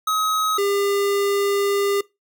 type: tone pair in turn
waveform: square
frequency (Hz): 1271 / 401.5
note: D#6 / G4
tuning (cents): +36 / +41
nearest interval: octave + minor sixth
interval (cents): 1995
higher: first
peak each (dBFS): -19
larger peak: neither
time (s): 0.07-0.58 / 0.58-2.01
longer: second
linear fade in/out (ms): 5
effects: noise-tail reverb RT60 0.2 s tail -20 dB re dry